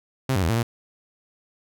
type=tone with pitch steps; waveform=sawtooth; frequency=131.9 / 95.4 / 81.7 / 113.6 / 117.3 Hz; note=C3 / G2 / E2 / A#2 / A#2; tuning=+14 / -47 / -15 / -44 / +11 cents; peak=-16 dBFS; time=0.29-0.63 s; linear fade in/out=5 ms; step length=68 ms; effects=none